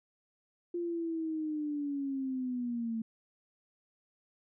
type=linear sweep; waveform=sine; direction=down; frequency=349.2 to 222.2 Hz; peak=-32 dBFS; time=0.74-3.02 s; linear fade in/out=5 ms; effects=none